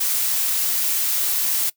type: noise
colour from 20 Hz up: blue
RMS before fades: -21 dBFS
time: 0-1.7 s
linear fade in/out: 10 ms
effects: noise-tail reverb RT60 0.1 s tail -21 dB re dry